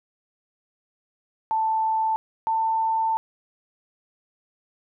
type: tone pair in turn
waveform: sine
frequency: 883 / 892.7 Hz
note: A5 / A5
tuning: +6 / +25 cents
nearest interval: unison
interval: 19 cents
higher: second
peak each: -20 dBFS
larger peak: neither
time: 1.51-2.16 / 2.47-3.17 s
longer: second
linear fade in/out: 0 ms
effects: none